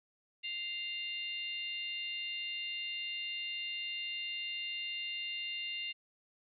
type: harmonic tone with a mistuned harmonic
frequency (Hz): 698.5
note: F5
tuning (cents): 0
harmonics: 3 / 4 / 5 / 6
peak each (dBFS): -44 / -38 / -48 / -52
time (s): 0.43-5.93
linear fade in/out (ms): 20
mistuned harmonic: 5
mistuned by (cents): +67
effects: none